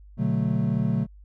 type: chord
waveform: triangle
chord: B minor seventh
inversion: none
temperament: equal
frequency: 123.47 / 146.83 / 185 / 220 Hz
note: B2 / D3 / F#3 / A3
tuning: 0 / 0 / 0 / 0 cents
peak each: -25 dBFS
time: 0.17-1.07 s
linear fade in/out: 50 ms
effects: added 50 Hz sine -45 dBFS peak until 1.24 s